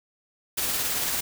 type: noise with tremolo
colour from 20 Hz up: white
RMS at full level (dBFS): -26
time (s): 0.57-1.21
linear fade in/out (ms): 10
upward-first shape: sine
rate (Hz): 18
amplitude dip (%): 25
effects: none